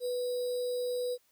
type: tone with sample-and-hold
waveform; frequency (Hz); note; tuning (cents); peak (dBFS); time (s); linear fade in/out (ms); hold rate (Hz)
sine; 493.9; B4; 0; -30; 0-1.18; 50; 4410
effects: white hiss -70 dBFS RMS until 1.31 s